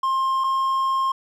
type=tone pair in turn; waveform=triangle; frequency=1061 / 1065.6 Hz; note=C6 / C6; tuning=+24 / +31 cents; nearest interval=unison; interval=7 cents; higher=second; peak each=-17 dBFS; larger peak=neither; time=0.03-0.44 / 0.44-1.12 s; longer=second; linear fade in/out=5 ms; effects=none